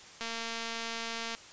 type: click train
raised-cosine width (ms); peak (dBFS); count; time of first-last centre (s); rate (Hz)
0.2; -20; 262; 0.21-1.35; 229
effects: white hiss -51 dBFS RMS until 1.52 s + resampled to 16000 Hz

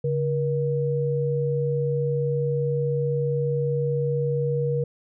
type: tone pair together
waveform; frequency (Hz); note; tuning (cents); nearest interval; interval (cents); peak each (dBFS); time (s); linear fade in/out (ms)
sine; 141.87 / 477.2; C#3 / A#4; +40 / +41; octave + major sixth; 2101; -24; 0.04-4.84; 5
effects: none

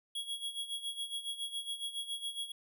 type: tone with tremolo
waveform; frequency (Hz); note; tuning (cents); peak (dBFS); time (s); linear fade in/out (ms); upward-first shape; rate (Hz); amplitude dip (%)
square; 3322; G#7; 0; -35; 0.15-2.52; 5; sine; 7.2; 75
effects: none

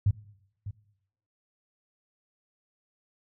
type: tone with echo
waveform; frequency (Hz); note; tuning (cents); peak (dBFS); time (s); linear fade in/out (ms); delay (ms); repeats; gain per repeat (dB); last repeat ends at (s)
sine; 101.3; G#2; -43; -19; 0.06-0.11; 5; 600; 1; -14; 0.71
effects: noise-tail reverb RT60 0.8 s tail -20 dB re dry

